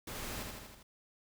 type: noise with echo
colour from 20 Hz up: pink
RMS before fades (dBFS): -43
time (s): 0.07-0.43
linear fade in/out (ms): 5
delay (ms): 80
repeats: 5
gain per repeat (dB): -3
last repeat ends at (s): 0.83
effects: none